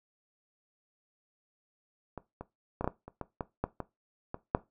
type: clicks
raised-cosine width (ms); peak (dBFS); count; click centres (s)
1; -25 / -26 / -19 / -15 / -16 / -30 / -22 / -19 / -15 / -21 / -22 / -10; 12; 2.177 / 2.41 / 2.81 / 2.844 / 2.876 / 3.08 / 3.213 / 3.408 / 3.64 / 3.803 / 4.344 / 4.549
effects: noise-tail reverb RT60 0.2 s tail -17 dB re dry